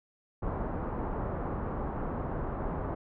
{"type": "low-pass noise", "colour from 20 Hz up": "pink", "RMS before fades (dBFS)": -34, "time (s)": [0.42, 2.95], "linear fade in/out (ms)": 10, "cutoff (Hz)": 1200, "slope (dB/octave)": 24, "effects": []}